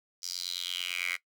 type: tone with high-pass filter sweep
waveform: 10% pulse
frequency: 89 Hz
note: F2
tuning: 33 cents sharp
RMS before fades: -35 dBFS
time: 0.22-1.17 s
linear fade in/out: 20 ms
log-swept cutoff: 5400 to 2000 Hz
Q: 5.5
effects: noise-tail reverb RT60 0.1 s tail -18 dB re dry